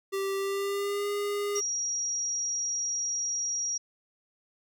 square tone with pitch glide, 390.7 to 408.5 Hz, G4 to G#4, -6 to -29 cents, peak -29 dBFS, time 0.12-1.61 s, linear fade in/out 20 ms, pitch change +77 cents, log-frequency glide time 0.36-1.09 s
sine tone, 5690 Hz, F8, 31 cents sharp, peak -28 dBFS, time 1.55-3.78 s, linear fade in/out 10 ms
effects none

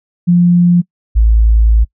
sine tone pair in turn, 175.1 / 55.15 Hz, F3 / A1, +5 / +5 cents, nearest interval octave + minor sixth, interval 2000 cents, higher first, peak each -5 dBFS, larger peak neither, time 0.27-0.82 / 1.15-1.85 s, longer second, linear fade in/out 20 ms, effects noise-tail reverb RT60 0.1 s tail -25 dB re dry

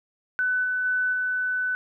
sine tone with level steps, 1500 Hz, F#6, 23 cents sharp, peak -21 / -23 / -21 / -23 dBFS, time 0.39-1.75 s, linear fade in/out 0 ms, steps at 0.63 / 0.84 / 1.12 s, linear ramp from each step 20 ms, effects none

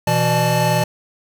square tone cluster, 123.8 / 165.3 / 599 / 870 Hz, B2 / E3 / D5 / A5, +5 / +5 / +34 / -20 cents, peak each -21 dBFS, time 0.07-0.84 s, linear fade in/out 5 ms, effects none

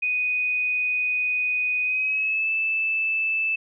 sine tone with pitch glide, 2489 to 2632 Hz, D#7 to E7, 0 to -3 cents, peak -21 dBFS, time 0.02-3.56 s, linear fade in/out 10 ms, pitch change +97 cents, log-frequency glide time 1.83-2.5 s, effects none

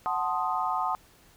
sine chord, F# diminished seventh, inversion none, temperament equal, 740 / 880 / 1046.5 / 1244.5 Hz, F#5 / A5 / C6 / Eb6, 0 / 0 / 0 / 0 cents, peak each -31 / -31 / -32 / -31 dBFS, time 0.06-0.95 s, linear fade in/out 0 ms, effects pink hiss -58 dBFS RMS until 1.36 s

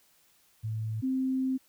sine tone pair in turn, 110 / 261.6 Hz, A2 / C4, 0 / 0 cents, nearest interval octave + minor third, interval 1500 cents, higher second, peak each -30 / -26 dBFS, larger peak second, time 0.63-1.02 / 1.02-1.58 s, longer second, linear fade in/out 20 ms, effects white hiss -65 dBFS RMS until 1.68 s

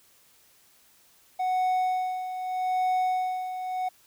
triangle tone with tremolo, 740 Hz, F#5, in tune, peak -20 dBFS, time 1.39-3.89 s, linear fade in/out 10 ms, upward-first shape sine, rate 0.81 Hz, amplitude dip 65%, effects white hiss -60 dBFS RMS until 4.06 s

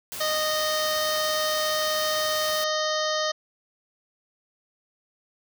white noise, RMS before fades -35 dBFS, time 0.12-2.64 s, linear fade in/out 0 ms
harmonic tone, 618 Hz, D#5, 12 cents flat, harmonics 1 / 2 / 3 / 5 / 6 / 7 / 8 / 9 / 10, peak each -27 / -30 / -32 / -34 / -35 / -35 / -36 / -37 / -37 dBFS, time 0.2-3.32 s, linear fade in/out 10 ms
effects none

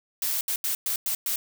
blue noise bursts at uneven times, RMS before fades -27 dBFS, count 6, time 0.22-0.41 / 0.48-0.56 / 0.64-0.75 / 0.86-0.96 / 1.06-1.15 / 1.26-1.36 s, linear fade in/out 2 ms, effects none

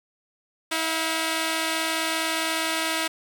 5% pulse tone pair together, 322.7 / 705 Hz, E4 / F5, -37 / +16 cents, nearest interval octave + major second, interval 1353 cents, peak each -13 / -20 dBFS, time 0.71-3.08 s, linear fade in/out 10 ms, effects none

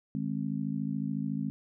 sine chord, Ab major, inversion second, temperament equal with one note detuned, 153.78 / 207.7 / 261.6 Hz, Eb3 / Ab3 / C4, -20 / 0 / 0 cents, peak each -35 / -33 / -35 dBFS, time 0.15-1.5 s, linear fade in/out 0 ms, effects none

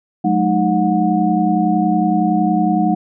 sine tone cluster, 183.2 / 214 / 309.6 / 728 Hz, F#3 / A3 / D#4 / F#5, -17 / -48 / -9 / -28 cents, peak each -18 dBFS, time 0.24-2.95 s, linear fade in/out 10 ms, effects none

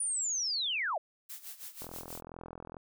sine linear sweep, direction down, 9570 to 554.4 Hz, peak -30 dBFS, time 0-0.98 s, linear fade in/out 5 ms
blue noise with tremolo, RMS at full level -43 dBFS, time 1.29-2.21 s, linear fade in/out 10 ms, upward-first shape sine, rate 6.2 Hz, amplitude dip 80%
click train, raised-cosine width 1 ms, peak -30 dBFS, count 41, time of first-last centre 1.82-2.768 s, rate 42.2 Hz
effects none

